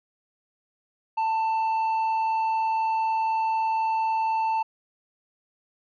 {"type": "tone with tanh clipping", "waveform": "sine", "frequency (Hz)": 889, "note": "A5", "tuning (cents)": 18, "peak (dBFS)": -23, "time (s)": [1.17, 4.63], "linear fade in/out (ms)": 10, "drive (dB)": 5, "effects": []}